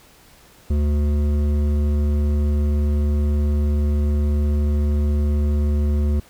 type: tone with hard clipping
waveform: sine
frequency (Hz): 73.42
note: D2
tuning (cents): 0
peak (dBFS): -18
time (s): 0.7-6.2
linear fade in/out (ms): 5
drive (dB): 11
effects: pink hiss -50 dBFS RMS until 6.29 s